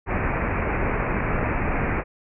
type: low-pass noise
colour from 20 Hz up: pink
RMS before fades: -24 dBFS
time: 0.06-2.04 s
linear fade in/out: 50 ms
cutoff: 2500 Hz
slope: 96 dB/octave
effects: none